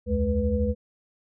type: tone cluster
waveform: sine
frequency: 71 / 83.4 / 212.5 / 491.8 Hz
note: C#2 / E2 / G#3 / B4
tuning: +42 / +21 / +40 / -7 cents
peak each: -27 dBFS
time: 0.06-0.75 s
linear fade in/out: 50 ms
effects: none